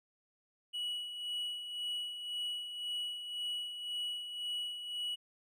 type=tone with tremolo; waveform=triangle; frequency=2931 Hz; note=F#7; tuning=17 cents flat; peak=-33 dBFS; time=0.73-5.16 s; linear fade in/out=20 ms; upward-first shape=sine; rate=1.9 Hz; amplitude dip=55%; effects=none